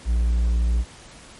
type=tone; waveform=triangle; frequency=58.27 Hz; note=A#1; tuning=in tune; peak=-15 dBFS; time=0.05-0.85 s; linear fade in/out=50 ms; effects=pink hiss -45 dBFS RMS until 1.39 s + MP3 48 kbps

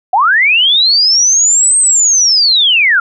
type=linear two-way sweep; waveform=sine; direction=up then down; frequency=698.5 to 8410 to 1340 Hz; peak=-6 dBFS; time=0.13-3 s; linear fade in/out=5 ms; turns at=1.78 s; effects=none

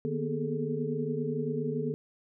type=tone cluster; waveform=sine; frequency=152 / 236.8 / 247.2 / 411 / 438.4 Hz; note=D#3 / A#3 / B3 / G#4 / A4; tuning=-40 / +27 / +2 / -18 / -6 cents; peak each=-34 / -37 / -36 / -37 / -34 dBFS; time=0.05-1.94 s; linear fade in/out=0 ms; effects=none

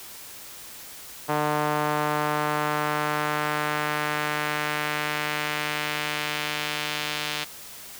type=tone with band-pass filter sweep; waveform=sawtooth; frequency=150 Hz; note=D3; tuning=37 cents sharp; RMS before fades=-27 dBFS; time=1.28-7.45 s; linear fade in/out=20 ms; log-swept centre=900 to 3400 Hz; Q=1.2; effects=white hiss -42 dBFS RMS until 7.99 s

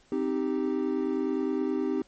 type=chord; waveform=triangle; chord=C minor; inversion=none; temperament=equal; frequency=261.6 / 311.1 / 392 Hz; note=C4 / Eb4 / G4; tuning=0 / 0 / 0 cents; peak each=-28 dBFS; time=0.12-2.02 s; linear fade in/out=2 ms; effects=pink hiss -61 dBFS RMS until 2.07 s + MP3 32 kbps

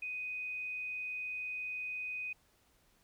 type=tone; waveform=sine; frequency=2497 Hz; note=D#7; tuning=6 cents sharp; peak=-37 dBFS; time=0.02-2.33 s; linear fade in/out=5 ms; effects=pink hiss -70 dBFS RMS until 3.03 s

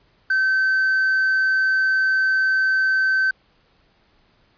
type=tone with hard clipping; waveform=triangle; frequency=1541 Hz; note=G6; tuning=30 cents flat; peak=-15 dBFS; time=0.3-3.31 s; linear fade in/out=5 ms; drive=1 dB; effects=pink hiss -60 dBFS RMS until 4.57 s + resampled to 11025 Hz

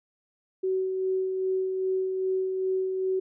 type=tone with tremolo; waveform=sine; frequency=376.8 Hz; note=F#4; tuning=32 cents sharp; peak=-23 dBFS; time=0.63-3.2 s; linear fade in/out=10 ms; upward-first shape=sine; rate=2.5 Hz; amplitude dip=35%; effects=none

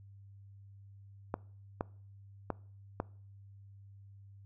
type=clicks; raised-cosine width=1 ms; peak=-19 dBFS; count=4; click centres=1.341 / 1.809 / 2.503 / 3.001 s; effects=noise-tail reverb RT60 0.5 s tail -23 dB re dry + added 99 Hz sine -52 dBFS peak until 4.45 s

